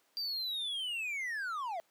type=linear sweep; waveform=triangle; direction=down; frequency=4729 to 635 Hz; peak=-33 dBFS; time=0.17-1.8 s; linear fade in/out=0 ms; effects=pink hiss -71 dBFS RMS until 1.9 s + high-pass 400 Hz 12 dB/octave